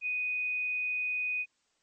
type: tone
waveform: sine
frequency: 2489 Hz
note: D#7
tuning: in tune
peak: -29 dBFS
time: 0.01-1.46 s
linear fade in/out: 50 ms
effects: white hiss -74 dBFS RMS until 1.82 s + MP3 32 kbps